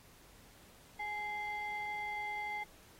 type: ring-modulated tone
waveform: triangle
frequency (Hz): 623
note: D#5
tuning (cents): +2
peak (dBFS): -32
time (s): 0.99-2.64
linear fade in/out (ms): 10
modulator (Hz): 1460
effects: pink hiss -61 dBFS RMS until 2.99 s + AAC 48 kbps